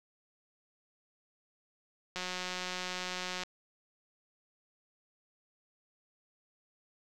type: click train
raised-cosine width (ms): 0.2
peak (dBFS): -20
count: 233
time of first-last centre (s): 2.16-3.435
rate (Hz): 182
effects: none